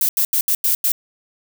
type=noise bursts at uneven times; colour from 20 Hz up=violet; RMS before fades=-17 dBFS; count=6; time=0.01-0.09 / 0.17-0.25 / 0.33-0.41 / 0.48-0.55 / 0.64-0.75 / 0.84-0.92 s; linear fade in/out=2 ms; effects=none